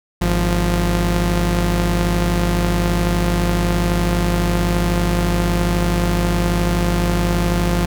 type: tone pair together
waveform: sawtooth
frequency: 51.91 / 174.61 Hz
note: G#1 / F3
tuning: 0 / 0 cents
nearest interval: octave + major sixth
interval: 2100 cents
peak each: -14 / -14 dBFS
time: 0.21-7.86 s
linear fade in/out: 10 ms
effects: none